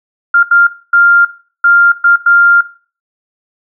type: tone bursts at uneven times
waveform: sine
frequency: 1396.9 Hz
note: F6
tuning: in tune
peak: -4 dBFS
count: 6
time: 0.34-0.43 / 0.51-0.67 / 0.93-1.25 / 1.64-1.92 / 2.04-2.16 / 2.26-2.61 s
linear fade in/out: 5 ms
effects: noise-tail reverb RT60 0.4 s tail -17 dB re dry